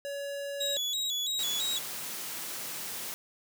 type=tone; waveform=square; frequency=564 Hz; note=C#5; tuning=30 cents sharp; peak=-35 dBFS; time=0.05-0.77 s; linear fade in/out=0 ms
type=tone with vibrato; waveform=35% pulse; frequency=3607 Hz; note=A7; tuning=42 cents sharp; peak=-28 dBFS; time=0.6-1.79 s; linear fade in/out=10 ms; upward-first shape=square; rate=3 Hz; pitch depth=100 cents each way
type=high-pass noise; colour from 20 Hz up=white; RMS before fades=-38 dBFS; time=1.39-3.14 s; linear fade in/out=0 ms; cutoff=110 Hz; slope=48 dB/octave
effects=none